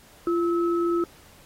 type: tone pair together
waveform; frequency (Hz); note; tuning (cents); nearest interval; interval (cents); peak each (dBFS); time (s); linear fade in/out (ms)
sine; 343.3 / 1296; F4 / E6; -30 / -30; octave + major seventh; 2300; -21 / -30; 0.27-1.04; 2
effects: pink hiss -53 dBFS RMS until 1.45 s + AAC 48 kbps